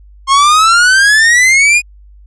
45% pulse exponential sweep, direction up, 1066 to 2489 Hz, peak -5 dBFS, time 0.27-1.82 s, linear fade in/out 50 ms, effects added 50 Hz sine -36 dBFS peak until 2.26 s + resampled to 22050 Hz

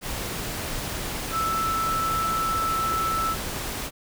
sine tone in noise, 1318.5 Hz, E6, in tune, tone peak -23 dBFS, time 1.31-3.36 s, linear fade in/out 50 ms, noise pink, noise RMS -31 dBFS, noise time 0.01-3.91 s, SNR +5 dB, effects none

